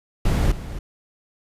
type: noise with echo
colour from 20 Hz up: brown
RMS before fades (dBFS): -18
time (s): 0.25-0.52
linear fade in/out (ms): 5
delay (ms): 270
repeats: 1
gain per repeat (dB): -13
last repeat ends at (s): 0.79
effects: resampled to 32000 Hz